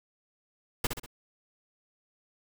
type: noise with echo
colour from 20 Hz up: pink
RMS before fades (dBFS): -27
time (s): 0.84-0.87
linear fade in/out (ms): 5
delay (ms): 64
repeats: 3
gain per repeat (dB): -6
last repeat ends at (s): 1.062
effects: none